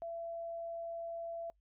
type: tone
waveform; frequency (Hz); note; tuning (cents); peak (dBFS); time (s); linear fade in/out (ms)
sine; 672; E5; +33; -39; 0.02-1.5; 0
effects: noise-tail reverb RT60 0.1 s tail -25 dB re dry + added 50 Hz sine -70 dBFS peak until 1.6 s